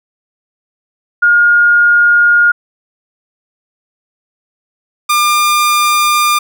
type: tone pair in turn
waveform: sine / sawtooth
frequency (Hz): 1425 / 1200.6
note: F6 / D6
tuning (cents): +34 / +38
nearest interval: minor third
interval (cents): 296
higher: first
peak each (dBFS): -5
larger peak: neither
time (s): 1.22-2.52 / 5.09-6.39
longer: neither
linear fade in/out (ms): 10
effects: none

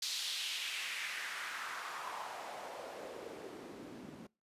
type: noise with band-pass filter sweep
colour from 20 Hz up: white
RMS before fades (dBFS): -43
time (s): 0.02-4.27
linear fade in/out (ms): 5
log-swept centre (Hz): 4400 to 210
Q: 2.2
effects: noise-tail reverb RT60 0.3 s tail -25 dB re dry + resampled to 32000 Hz

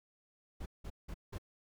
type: noise bursts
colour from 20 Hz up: brown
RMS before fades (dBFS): -42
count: 4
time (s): 0.6-1.384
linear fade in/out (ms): 10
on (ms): 61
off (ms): 180
effects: none

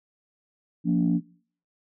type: chord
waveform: sine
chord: Bb major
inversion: second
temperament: equal with one note detuned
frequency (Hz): 174.61 / 233.1 / 287.3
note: F3 / Bb3 / D4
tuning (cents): 0 / 0 / -38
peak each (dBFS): -22 / -25 / -24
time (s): 0.84-1.21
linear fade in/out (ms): 50
effects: noise-tail reverb RT60 0.5 s tail -22 dB re dry + tanh soft clip ceiling -12 dBFS

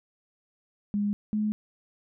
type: tone pair in turn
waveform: sine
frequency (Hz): 205.1 / 212.4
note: G#3 / G#3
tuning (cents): -21 / +39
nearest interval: minor second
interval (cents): 60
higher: second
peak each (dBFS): -24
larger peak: neither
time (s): 0.94-1.13 / 1.33-1.52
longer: neither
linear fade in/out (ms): 0
effects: none

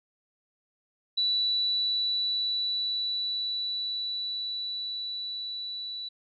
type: tone with level ramp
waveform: sine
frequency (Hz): 3951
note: B7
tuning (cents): 0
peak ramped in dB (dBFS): -23 to -34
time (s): 1.17-6.09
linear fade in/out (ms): 10
effects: none

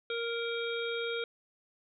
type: harmonic tone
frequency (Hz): 466.2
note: A#4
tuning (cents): 0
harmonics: 1 / 3 / 5 / 7 / 8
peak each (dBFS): -34 / -39 / -41 / -42 / -43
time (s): 0.1-1.24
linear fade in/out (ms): 2
effects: none

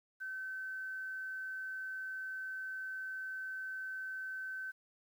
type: tone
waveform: sine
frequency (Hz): 1533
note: G6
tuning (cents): -39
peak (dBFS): -39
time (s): 0.2-4.72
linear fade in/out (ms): 20
effects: 11-bit

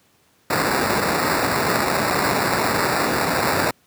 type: noise with sample-and-hold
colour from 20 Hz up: blue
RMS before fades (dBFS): -20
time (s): 0.5-3.71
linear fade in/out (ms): 5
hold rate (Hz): 3150
effects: pink hiss -59 dBFS RMS until 3.86 s + high-pass 100 Hz 12 dB/octave

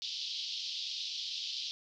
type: band-pass noise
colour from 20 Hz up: pink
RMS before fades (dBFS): -39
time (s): 0.02-1.71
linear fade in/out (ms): 0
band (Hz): 3100 to 5200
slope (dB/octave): 48
effects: none

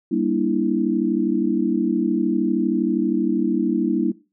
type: chord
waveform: sine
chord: E half-diminished seventh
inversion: first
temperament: just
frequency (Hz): 197.78 / 237.3 / 296.7 / 329.6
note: G3 / Bb3 / D4 / E4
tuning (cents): +16 / +31 / +18 / 0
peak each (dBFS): -25 / -23 / -23 / -22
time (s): 0.11-4.12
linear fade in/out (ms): 10
effects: noise-tail reverb RT60 0.3 s tail -19 dB re dry

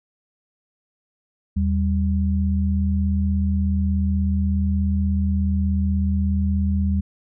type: tone pair together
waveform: sine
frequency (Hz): 79.42 / 196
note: D#2 / G3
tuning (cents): +36 / 0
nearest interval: octave + major third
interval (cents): 1564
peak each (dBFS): -19 / -22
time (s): 1.56-7.01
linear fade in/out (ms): 10
effects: none

